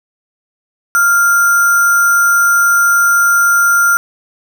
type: tone with sample-and-hold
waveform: sine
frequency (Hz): 1396.9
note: F6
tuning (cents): 0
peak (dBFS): -7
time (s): 0.95-3.97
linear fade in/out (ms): 0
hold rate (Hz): 7350
effects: none